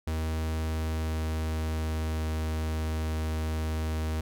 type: tone with pitch glide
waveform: 45% pulse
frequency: 79.4 to 78.85 Hz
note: D#2 to D#2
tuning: +36 to +24 cents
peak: -28 dBFS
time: 0.07-4.21 s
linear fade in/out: 5 ms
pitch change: -12 cents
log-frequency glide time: 0.63-2.35 s
effects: none